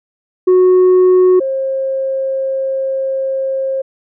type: tone pair in turn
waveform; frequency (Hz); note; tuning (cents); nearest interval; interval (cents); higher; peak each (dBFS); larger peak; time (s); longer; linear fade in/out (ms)
sine; 367.5 / 534.4; F#4 / C5; -12 / +36; tritone; 648; second; -3 / -14; first; 0.47-1.4 / 1.4-3.82; second; 10
effects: tanh soft clip ceiling -5 dBFS